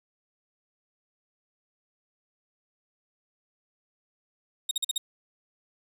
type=tone bursts; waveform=sawtooth; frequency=3729 Hz; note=A#7; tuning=in tune; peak=-21 dBFS; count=5; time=4.69-4.98 s; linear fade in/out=5 ms; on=22 ms; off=45 ms; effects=resampled to 32000 Hz + 10-bit